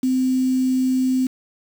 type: tone with quantisation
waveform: sine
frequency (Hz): 258.2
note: C4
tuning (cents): -23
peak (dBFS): -16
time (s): 0.03-1.27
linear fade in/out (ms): 5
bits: 6
effects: none